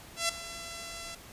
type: tone with ADSR envelope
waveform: 5% pulse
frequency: 674 Hz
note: E5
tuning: 38 cents sharp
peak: -14 dBFS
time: 0.16-1.15 s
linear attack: 130 ms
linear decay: 6 ms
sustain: -15 dB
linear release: 5 ms
effects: pink hiss -50 dBFS RMS until 1.32 s + resampled to 32000 Hz